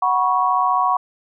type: chord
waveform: sine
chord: F# suspended fourth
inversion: none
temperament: equal with one note detuned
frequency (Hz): 740 / 974.2 / 1108.7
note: F#5 / B5 / C#6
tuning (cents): 0 / -24 / 0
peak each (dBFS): -20 / -20 / -18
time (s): 0.02-0.97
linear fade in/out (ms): 5
effects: none